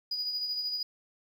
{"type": "tone with tremolo", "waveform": "sine", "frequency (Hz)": 4919, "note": "D#8", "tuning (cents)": -21, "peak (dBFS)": -27, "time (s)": [0.11, 0.83], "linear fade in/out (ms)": 5, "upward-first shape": "sine", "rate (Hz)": 13, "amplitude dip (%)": 50, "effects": ["tanh soft clip ceiling -27 dBFS", "10-bit"]}